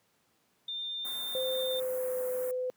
sine tone, 3604 Hz, A7, 41 cents sharp, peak -34 dBFS, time 0.68-1.8 s, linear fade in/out 5 ms
white band-stop noise, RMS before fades -43 dBFS, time 1.05-2.51 s, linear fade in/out 0 ms, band 1700 to 9600 Hz, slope 24 dB/octave
sine tone with pitch glide, 517 to 506.1 Hz, C5 to B4, -21 to +42 cents, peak -30 dBFS, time 1.35-2.7 s, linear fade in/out 0 ms, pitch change -37 cents, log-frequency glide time 1.59-2.28 s
effects pink hiss -71 dBFS RMS until 2.76 s + high-pass 150 Hz 12 dB/octave

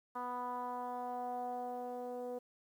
10% pulse tone with low-pass filter sweep, 246.9 Hz, B3, in tune, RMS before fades -41 dBFS, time 0.15-2.39 s, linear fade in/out 10 ms, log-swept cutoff 1100 to 550 Hz, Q 4.2, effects 11-bit

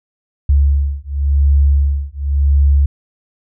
sine beating tone pair, 70 / 70.92 Hz, C#2 / C#2, +18 / +40 cents, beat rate 0.92 Hz, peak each -13 dBFS, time 0.49-2.86 s, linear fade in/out 5 ms, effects none

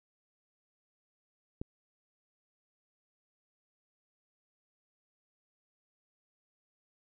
click, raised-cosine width 3 ms, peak -24 dBFS, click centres 1.615 s, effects none

